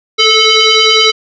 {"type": "tone with frequency modulation", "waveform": "sine", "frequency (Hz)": 431.5, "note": "A4", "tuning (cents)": -34, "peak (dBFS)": -5, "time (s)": [0.18, 1.12], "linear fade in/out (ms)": 20, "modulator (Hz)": 873, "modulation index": 5, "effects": []}